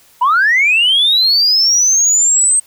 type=linear sweep; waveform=sine; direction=up; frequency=932.3 to 8372 Hz; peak=-7 dBFS; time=0.21-2.6 s; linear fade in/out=10 ms; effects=tanh soft clip ceiling -5 dBFS + white hiss -48 dBFS RMS until 2.66 s